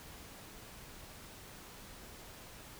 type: silence
effects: pink hiss -52 dBFS RMS until 2.79 s